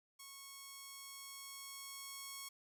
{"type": "tone with level ramp", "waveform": "5% pulse", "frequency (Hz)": 1100, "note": "C#6", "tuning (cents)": -14, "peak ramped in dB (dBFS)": [-40, -34], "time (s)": [0.19, 2.49], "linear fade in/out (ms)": 10, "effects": []}